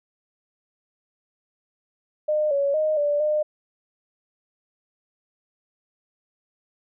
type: tone with pitch steps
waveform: sine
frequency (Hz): 608 / 561 / 619 / 584 / 606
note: D#5 / C#5 / D#5 / D5 / D#5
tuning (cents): -40 / +21 / -9 / -10 / -46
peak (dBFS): -19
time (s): 2.28-3.43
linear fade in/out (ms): 10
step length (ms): 230
effects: none